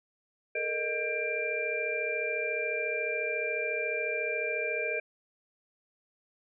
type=tone cluster; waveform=sine; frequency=435.1 / 469.2 / 618 / 1598 / 2370 Hz; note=A4 / A#4 / D#5 / G6 / D7; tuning=-19 / +11 / -12 / +33 / +15 cents; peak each=-38 / -36 / -36 / -39 / -32 dBFS; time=0.55-5 s; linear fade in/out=5 ms; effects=none